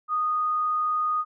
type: tone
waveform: sine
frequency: 1237 Hz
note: D#6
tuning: 10 cents flat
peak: -22 dBFS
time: 0.08-1.25 s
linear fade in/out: 50 ms
effects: none